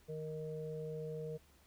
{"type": "harmonic tone", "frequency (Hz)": 155.56, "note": "D#3", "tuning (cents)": 0, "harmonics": [1, 3, 4], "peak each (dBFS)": [-44, -42, -53], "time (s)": [0.08, 1.38], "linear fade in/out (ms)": 20, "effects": ["added 71 Hz sine -68 dBFS peak until 1.66 s", "pink hiss -68 dBFS RMS until 1.66 s"]}